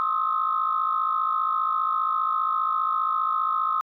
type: tone cluster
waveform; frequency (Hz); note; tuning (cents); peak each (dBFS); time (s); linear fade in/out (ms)
sine; 1067 / 1244 / 1299; C6 / D#6 / E6; +34 / -1 / -26; -27 / -25 / -25; 0-3.81; 0
effects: tanh soft clip ceiling -12 dBFS